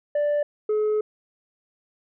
sine tone pair in turn, 587.3 / 426.3 Hz, D5 / G#4, 0 / +45 cents, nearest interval tritone, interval 555 cents, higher first, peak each -17 / -17 dBFS, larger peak neither, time 0.15-0.43 / 0.69-1.01 s, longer second, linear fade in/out 5 ms, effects tanh soft clip ceiling -19 dBFS

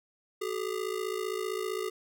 square ring-modulated tone, 404.1 Hz, G#4, 47 cents flat, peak -29 dBFS, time 0.41-1.9 s, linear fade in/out 10 ms, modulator 27.7 Hz, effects none

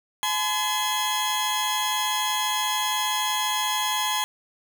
sawtooth tone cluster, 852 / 1021 / 3293 Hz, G#5 / C6 / G#7, +44 / -43 / -15 cents, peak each -24 dBFS, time 0.23-4.24 s, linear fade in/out 0 ms, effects none

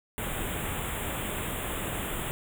pink band-stop noise, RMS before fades -33 dBFS, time 0.18-2.31 s, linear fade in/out 0 ms, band 3600 to 7200 Hz, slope 96 dB/octave, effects none

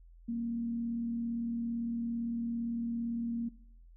sine tone with frequency modulation, 233.1 Hz, A#3, in tune, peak -32 dBFS, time 0.28-3.49 s, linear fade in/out 10 ms, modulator 37.7 Hz, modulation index 0.21, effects noise-tail reverb RT60 0.7 s tail -20 dB re dry + added 42 Hz sine -53 dBFS peak until 3.96 s

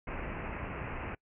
pink low-pass noise, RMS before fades -39 dBFS, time 0.07-1.15 s, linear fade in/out 5 ms, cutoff 2700 Hz, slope 96 dB/octave, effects noise-tail reverb RT60 0.1 s tail -24 dB re dry

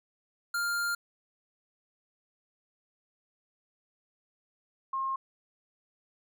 square / sine tone pair in turn, 1400 / 1069.8 Hz, F6 / C6, +4 / +38 cents, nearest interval perfect fourth, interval 466 cents, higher first, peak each -29 / -29 dBFS, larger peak neither, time 0.54-0.95 / 4.93-5.16 s, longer first, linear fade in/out 5 ms, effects none

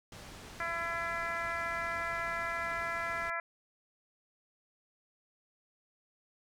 pink low-pass noise, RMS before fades -49 dBFS, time 0.12-3.3 s, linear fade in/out 2 ms, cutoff 7900 Hz, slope 12 dB/octave
harmonic tone, 336.6 Hz, E4, 36 cents sharp, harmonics 2 / 3 / 4 / 5 / 6 / 7, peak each -41 / -42 / -38 / -39 / -40 / -46 dBFS, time 0.6-3.4 s, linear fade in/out 2 ms
effects none

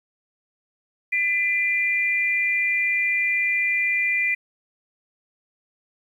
sine tone pair together, 2006 / 2386 Hz, B6 / D7, +26 / +27 cents, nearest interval minor third, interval 301 cents, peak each -22 dBFS, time 1.12-4.35 s, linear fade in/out 10 ms, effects 9-bit

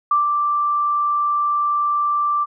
sine tone with ADSR envelope, 1174.7 Hz, D6, in tune, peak -12 dBFS, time 0.11-2.46 s, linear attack 4 ms, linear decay 140 ms, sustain -4 dB, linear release 33 ms, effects none

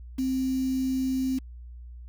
sine tone with quantisation, 261.6 Hz, C4, in tune, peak -24 dBFS, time 0.18-1.39 s, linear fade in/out 10 ms, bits 7, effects added 60 Hz sine -40 dBFS peak until 2.08 s

